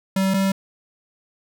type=tone pair in turn; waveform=square; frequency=192 / 193.67 Hz; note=G3 / G3; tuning=-36 / -21 cents; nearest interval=unison; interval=15 cents; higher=second; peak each=-18 dBFS; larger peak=neither; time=0.16-0.34 / 0.34-0.52 s; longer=neither; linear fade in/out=5 ms; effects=none